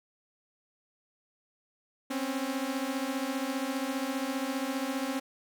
sawtooth beating tone pair, 258.9 / 273.9 Hz, C4 / C#4, -18 / -21 cents, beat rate 15 Hz, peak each -30 / -29 dBFS, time 2.1-5.2 s, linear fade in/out 10 ms, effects none

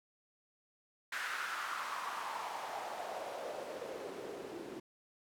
white noise with band-pass filter sweep, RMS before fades -42 dBFS, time 1.12-4.8 s, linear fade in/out 5 ms, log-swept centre 1600 to 330 Hz, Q 3.5, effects none

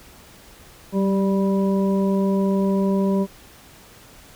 harmonic tone with a mistuned harmonic, 196 Hz, G3, in tune, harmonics 1 / 2 / 3 / 5, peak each -18 / -24 / -28 / -32 dBFS, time 0.92-3.27 s, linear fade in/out 50 ms, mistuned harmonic 1, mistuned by -22 cents, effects pink hiss -47 dBFS RMS until 4.35 s

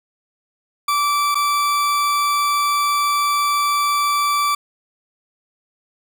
40% pulse tone with dropouts, 1162 Hz, D6, 19 cents flat, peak -15 dBFS, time 0.88-4.55 s, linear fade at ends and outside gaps 5 ms, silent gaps 1.346-1.353 s, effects none

